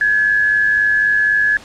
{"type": "tone pair together", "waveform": "sine", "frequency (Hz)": [1595.1, 1699], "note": ["G6", "G#6"], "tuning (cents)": [30, 39], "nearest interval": "minor second", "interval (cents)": 109, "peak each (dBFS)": [-20, -12], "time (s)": [0.01, 1.57], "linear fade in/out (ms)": 2, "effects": ["pink hiss -39 dBFS RMS until 1.64 s", "low-pass 7000 Hz 12 dB/octave"]}